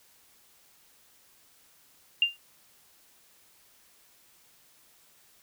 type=tone with exponential decay; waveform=sine; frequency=2794 Hz; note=F7; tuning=in tune; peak=-16 dBFS; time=2.22-2.37 s; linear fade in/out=2 ms; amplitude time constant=31 ms; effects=white hiss -61 dBFS RMS until 5.42 s